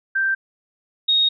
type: tone pair in turn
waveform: sine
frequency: 1568 / 3739 Hz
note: G6 / A#7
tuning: 0 / +4 cents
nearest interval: octave + minor third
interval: 1504 cents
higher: second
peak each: -17 / -14 dBFS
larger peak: second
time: 0.15-0.35 / 1.08-1.29 s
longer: second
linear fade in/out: 10 ms
effects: none